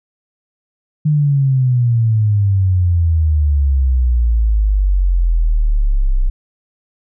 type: exponential sweep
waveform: sine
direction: down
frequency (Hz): 153.5 to 31.06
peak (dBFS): -10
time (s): 1.05-6.3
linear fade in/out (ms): 10
effects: none